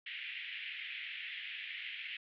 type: band-pass noise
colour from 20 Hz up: pink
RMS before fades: -44 dBFS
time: 0.06-2.17 s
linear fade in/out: 5 ms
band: 1900 to 3200 Hz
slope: 48 dB/octave
effects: none